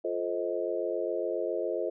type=chord; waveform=sine; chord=F dominant seventh; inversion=none; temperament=just; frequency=349.2 / 436.5 / 523.8 / 628.6 Hz; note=F4 / A4 / C5 / Eb5; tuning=0 / -14 / +2 / +18 cents; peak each=-34 dBFS; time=0.04-1.9 s; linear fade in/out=10 ms; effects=none